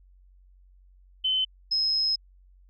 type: tone pair in turn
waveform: sine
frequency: 3054 / 5136 Hz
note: G7 / E8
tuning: -46 / -46 cents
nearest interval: major sixth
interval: 900 cents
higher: second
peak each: -22 dBFS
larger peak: neither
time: 1.24-1.45 / 1.71-2.16 s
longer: second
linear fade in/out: 10 ms
effects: added 46 Hz sine -53 dBFS peak until 2.69 s